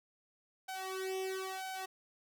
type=tone with flanger; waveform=sawtooth; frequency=379 Hz; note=F#4; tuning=42 cents sharp; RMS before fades=-40 dBFS; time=0.68-1.86 s; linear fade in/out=10 ms; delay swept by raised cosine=1.3 to 2.3 ms; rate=1 Hz; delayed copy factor=+1; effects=none